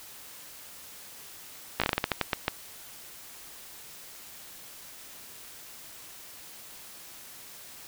slowing click train, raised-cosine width 0.3 ms, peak -8 dBFS, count 12, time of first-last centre 1.8-2.481 s, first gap 16 ms, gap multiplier 1.25, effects white hiss -47 dBFS RMS until 7.87 s

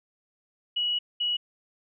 sine tone bursts at uneven times, 2925 Hz, F#7, 21 cents flat, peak -24 dBFS, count 2, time 0.76-0.99 / 1.2-1.37 s, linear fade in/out 10 ms, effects none

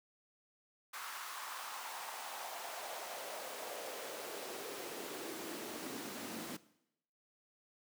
pink noise with high-pass filter sweep, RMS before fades -45 dBFS, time 0.93-6.57 s, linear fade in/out 10 ms, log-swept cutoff 1200 to 230 Hz, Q 2.6, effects noise-tail reverb RT60 0.8 s tail -18 dB re dry

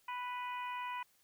harmonic tone, 493.9 Hz, B4, in tune, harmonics 2 / 3 / 4 / 5 / 6, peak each -39 / -51 / -49 / -48 / -54 dBFS, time 0.08-1.03 s, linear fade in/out 5 ms, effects white hiss -71 dBFS RMS until 1.23 s

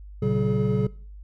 triangle tone cluster, 118.1 / 138.8 / 191.3 / 425.2 Hz, A#2 / C#3 / G3 / G#4, +23 / +3 / -42 / +41 cents, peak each -24 dBFS, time 0.22-0.87 s, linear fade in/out 5 ms, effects noise-tail reverb RT60 0.5 s tail -21 dB re dry + added 50 Hz sine -39 dBFS peak until 1.23 s

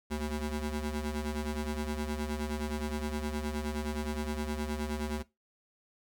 25% pulse ring-modulated tone, 150 Hz, D3, 37 cents sharp, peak -26 dBFS, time 0.1-5.23 s, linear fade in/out 20 ms, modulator 79.8 Hz, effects noise-tail reverb RT60 0.2 s tail -18 dB re dry

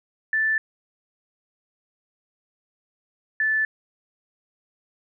sine tone pair in turn, 1760 / 1749.9 Hz, A6 / A6, 0 / -10 cents, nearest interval unison, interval 10 cents, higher first, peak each -19 dBFS, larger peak neither, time 0.33-0.58 / 3.4-3.65 s, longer neither, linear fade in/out 2 ms, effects none

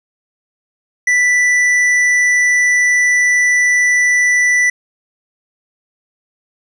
sine tone with hard clipping, 1975.5 Hz, B6, in tune, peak -11 dBFS, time 1.07-4.7 s, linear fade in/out 5 ms, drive 7 dB, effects none

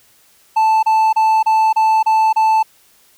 triangle tone bursts, 879 Hz, A5, 2 cents flat, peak -8 dBFS, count 7, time 0.56-2.63 s, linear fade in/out 10 ms, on 270 ms, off 30 ms, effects white hiss -52 dBFS RMS until 3.17 s

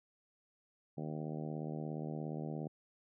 harmonic tone, 77.1 Hz, D#2, 15 cents flat, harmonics 2 / 3 / 4 / 5 / 6 / 7 / 8 / 9 / 10, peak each -41 / -45 / -47 / -49 / -51 / -52 / -53 / -54 / -55 dBFS, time 0.97-2.68 s, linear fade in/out 10 ms, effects none

